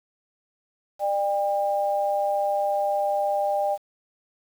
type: tone pair together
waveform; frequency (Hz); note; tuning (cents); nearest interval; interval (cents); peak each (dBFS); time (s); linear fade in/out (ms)
sine; 599 / 799.6; D5 / G5; +34 / +34; perfect fourth; 500; -24; 0.99-3.78; 50
effects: 8-bit